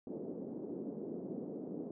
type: band-pass noise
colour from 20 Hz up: pink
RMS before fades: -43 dBFS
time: 0.07-1.91 s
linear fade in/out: 2 ms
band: 210 to 450 Hz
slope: 24 dB/octave
effects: none